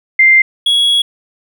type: tone pair in turn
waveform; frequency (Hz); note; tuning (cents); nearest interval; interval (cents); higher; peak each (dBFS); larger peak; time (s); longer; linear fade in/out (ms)
sine / triangle; 2093 / 3339; C7 / G#7; 0 / +9; minor sixth; 809; second; -4 / -7; first; 0.19-0.42 / 0.66-1.02; second; 5
effects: none